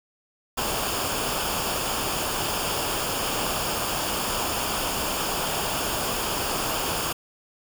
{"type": "noise with comb filter", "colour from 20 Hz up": "pink", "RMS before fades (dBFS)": -27, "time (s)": [0.57, 7.13], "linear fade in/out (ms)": 10, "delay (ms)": 0.5, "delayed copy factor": -0.6, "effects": []}